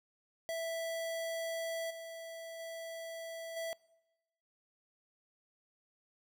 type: tone with level steps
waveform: square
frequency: 659.3 Hz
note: E5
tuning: in tune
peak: -36 / -44 / -42 / -37 dBFS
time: 0.49-3.73 s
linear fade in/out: 0 ms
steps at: 1.9 / 2.59 / 3.56 s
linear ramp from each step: 10 ms
effects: noise-tail reverb RT60 1.0 s tail -24 dB re dry